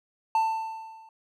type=tone with level ramp; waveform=triangle; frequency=890 Hz; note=A5; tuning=20 cents sharp; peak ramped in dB=-17 to -47 dBFS; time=0.35-1.09 s; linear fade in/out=2 ms; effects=none